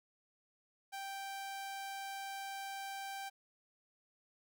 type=tone; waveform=sawtooth; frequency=784 Hz; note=G5; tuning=in tune; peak=-38 dBFS; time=0.92-3.3 s; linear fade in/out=20 ms; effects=none